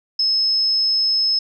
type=tone; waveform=sine; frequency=5190 Hz; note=E8; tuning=28 cents flat; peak=-15 dBFS; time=0.19-1.39 s; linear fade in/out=5 ms; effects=none